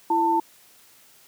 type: tone pair together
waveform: sine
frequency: 334.5 / 893 Hz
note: E4 / A5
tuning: +25 / +25 cents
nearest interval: octave + perfect fourth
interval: 1700 cents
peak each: -24 / -19 dBFS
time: 0.1-0.4 s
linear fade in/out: 5 ms
effects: white hiss -54 dBFS RMS until 1.27 s + high-pass 80 Hz 12 dB/octave